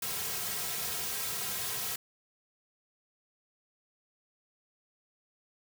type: noise with comb filter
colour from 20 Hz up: white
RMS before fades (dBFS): -35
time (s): 0.02-1.96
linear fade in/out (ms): 5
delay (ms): 3.4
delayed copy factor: -0.95
effects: none